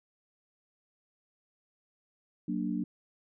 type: chord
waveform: sine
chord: Gb augmented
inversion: none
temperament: equal with one note detuned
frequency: 185.85 / 233.1 / 293.7 Hz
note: Gb3 / Bb3 / D4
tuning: +8 / 0 / 0 cents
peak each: -34 dBFS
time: 2.48-2.84 s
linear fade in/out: 5 ms
effects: none